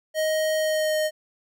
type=tone with pitch glide; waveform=square; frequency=626 to 618.5 Hz; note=D#5 to D#5; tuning=+10 to -10 cents; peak=-22 dBFS; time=0.14-1.11 s; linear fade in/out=50 ms; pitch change=-20 cents; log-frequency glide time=0.56-0.97 s; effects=none